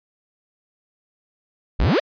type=exponential sweep; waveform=45% pulse; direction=up; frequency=34.63 to 676 Hz; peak=-15 dBFS; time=1.79-2 s; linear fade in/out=10 ms; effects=resampled to 11025 Hz